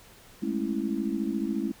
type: chord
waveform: sine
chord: A major seventh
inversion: third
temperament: just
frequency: 206.2 / 220 / 275 / 330 Hz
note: G#3 / A3 / C#4 / E4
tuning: -12 / 0 / -14 / +2 cents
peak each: -32 dBFS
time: 0.42-1.72 s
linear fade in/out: 10 ms
effects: pink hiss -53 dBFS RMS until 1.8 s